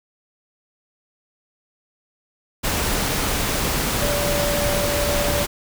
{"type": "tone in noise", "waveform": "sine", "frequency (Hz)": 580, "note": "D5", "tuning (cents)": -22, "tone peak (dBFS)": -23, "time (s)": [4.01, 5.45], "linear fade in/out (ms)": 20, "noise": "pink", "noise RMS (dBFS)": -22, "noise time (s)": [2.63, 5.47], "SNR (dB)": -4, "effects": []}